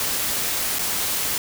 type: noise with dropouts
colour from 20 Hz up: white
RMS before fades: -24 dBFS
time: 0-1.38 s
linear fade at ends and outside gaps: 1 ms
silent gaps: 0.786-0.792 s
effects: none